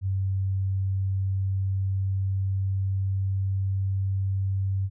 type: tone with pitch glide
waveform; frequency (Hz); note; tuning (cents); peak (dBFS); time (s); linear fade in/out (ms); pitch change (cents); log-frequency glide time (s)
sine; 96.1 to 96.71; G2 to G2; -34 to -23; -23; 0.01-4.9; 50; +11; 0.43-4.06
effects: none